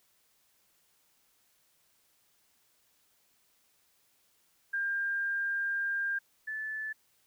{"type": "tone pair in turn", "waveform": "sine", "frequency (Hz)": [1600, 1742.3], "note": ["G6", "A6"], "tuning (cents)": [35, -17], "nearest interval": "minor second", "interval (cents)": 148, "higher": "second", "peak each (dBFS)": [-29, -34], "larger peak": "first", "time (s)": [[4.73, 6.19], [6.47, 6.93]], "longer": "first", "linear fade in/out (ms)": 10, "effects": ["white hiss -70 dBFS RMS until 7.26 s"]}